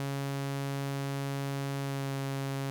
sawtooth tone with pitch glide, 138.59 to 136.84 Hz, C#3 to C#3, 0 to -22 cents, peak -28 dBFS, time 0-2.7 s, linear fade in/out 0 ms, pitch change -22 cents, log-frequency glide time 1.8-2.12 s, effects none

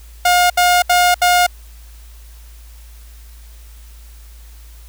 sawtooth tone bursts, 713 Hz, F5, 36 cents sharp, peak -6 dBFS, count 4, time 0.25-1.466 s, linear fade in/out 5 ms, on 250 ms, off 72 ms, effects added 56 Hz sine -36 dBFS peak until 4.88 s + white hiss -48 dBFS RMS until 4.88 s

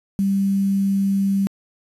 sine tone with quantisation, 196.3 Hz, G3, 3 cents sharp, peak -16 dBFS, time 0.19-1.47 s, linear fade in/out 0 ms, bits 7, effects resampled to 32000 Hz

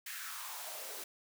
white noise with high-pass filter sweep, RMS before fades -44 dBFS, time 0.06-1.04 s, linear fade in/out 5 ms, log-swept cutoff 1900 to 390 Hz, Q 3.6, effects none

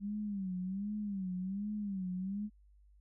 sine tone with vibrato, 196 Hz, G3, in tune, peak -35 dBFS, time 0-2.5 s, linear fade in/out 50 ms, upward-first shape sine, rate 1.3 Hz, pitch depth 130 cents each way, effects added 50 Hz sine -60 dBFS peak until 3 s

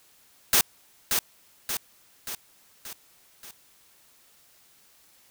white noise with echo, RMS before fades -19 dBFS, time 0.53-0.61 s, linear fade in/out 2 ms, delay 580 ms, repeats 5, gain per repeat -5 dB, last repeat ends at 3.51 s, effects white hiss -59 dBFS RMS until 5.3 s

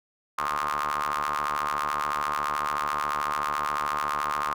sawtooth ring-modulated tone, 73.9 Hz, D2, 11 cents sharp, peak -19 dBFS, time 0.38-4.54 s, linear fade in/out 5 ms, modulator 1150 Hz, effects none

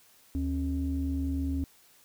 sine tone pair together, 75.1 / 271.5 Hz, D2 / C#4, +39 / -36 cents, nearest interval octave + minor seventh, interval 2225 cents, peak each -29 / -30 dBFS, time 0.35-1.64 s, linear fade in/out 0 ms, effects tanh soft clip ceiling -21 dBFS + white hiss -60 dBFS RMS until 2.04 s

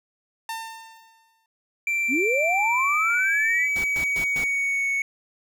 sawtooth tone with exponential decay, 901 Hz, A5, 41 cents sharp, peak -24 dBFS, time 0.49-1.46 s, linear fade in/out 2 ms, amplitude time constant 210 ms
triangle tone with pitch glide, 2349 to 2217 Hz, D7 to C#7, 0 to 0 cents, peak -20 dBFS, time 1.87-5.02 s, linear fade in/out 2 ms, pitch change -100 cents, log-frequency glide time 2.57-4.89 s
sine linear sweep, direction up, 220 to 2050 Hz, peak -22 dBFS, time 2.08-3.69 s, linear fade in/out 50 ms
pink noise bursts, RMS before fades -35 dBFS, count 4, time 3.76-4.44 s, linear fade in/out 0 ms, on 80 ms, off 120 ms
effects none

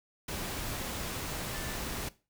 sine tone in noise, 1760 Hz, A6, in tune, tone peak -46 dBFS, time 1.54-1.76 s, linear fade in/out 5 ms, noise pink, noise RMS -37 dBFS, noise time 0.28-2.09 s, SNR -12 dB, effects noise-tail reverb RT60 0.3 s tail -18 dB re dry

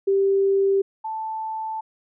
sine tone pair in turn, 392 / 880 Hz, G4 / A5, 0 / 0 cents, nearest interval octave + major second, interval 1400 cents, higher second, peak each -16 / -26 dBFS, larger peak first, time 0.07-0.82 / 1.04-1.81 s, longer second, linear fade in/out 10 ms, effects none

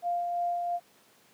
sine tone with tremolo, 698.5 Hz, F5, in tune, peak -26 dBFS, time 0.02-0.8 s, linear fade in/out 50 ms, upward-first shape sine, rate 2.9 Hz, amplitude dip 30%, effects pink hiss -61 dBFS RMS until 1.33 s + high-pass 200 Hz 12 dB/octave

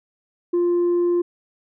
sine tone, 349.2 Hz, F4, in tune, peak -14 dBFS, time 0.53-1.22 s, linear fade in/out 10 ms, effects tanh soft clip ceiling -15 dBFS

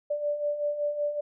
sine beating tone pair, 583 / 588.3 Hz, D5 / D5, -13 / +3 cents, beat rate 5.3 Hz, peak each -34 / -27 dBFS, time 0.1-1.21 s, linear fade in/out 10 ms, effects none

